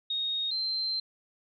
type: tone pair in turn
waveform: sine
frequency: 3729 / 4124 Hz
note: A#7 / C8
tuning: 0 / -26 cents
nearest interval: major second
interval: 174 cents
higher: second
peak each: -28 / -28 dBFS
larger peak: neither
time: 0.1-0.51 / 0.51-1 s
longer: second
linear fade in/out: 5 ms
effects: none